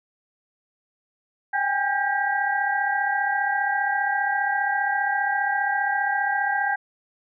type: tone cluster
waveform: sine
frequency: 785 / 820 / 1594 / 1931 Hz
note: G5 / G#5 / G6 / B6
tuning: +2 / -22 / +28 / -39 cents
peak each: -27 / -26 / -24 / -32 dBFS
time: 1.53-6.76 s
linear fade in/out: 10 ms
effects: none